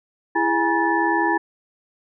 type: tone cluster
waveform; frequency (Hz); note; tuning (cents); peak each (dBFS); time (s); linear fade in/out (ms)
sine; 333.4 / 412.7 / 828 / 958 / 1747; E4 / G#4 / G#5 / A#5 / A6; +20 / -11 / -5 / +47 / -13; -22 / -29 / -23 / -23 / -23; 0.35-1.38; 10
effects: none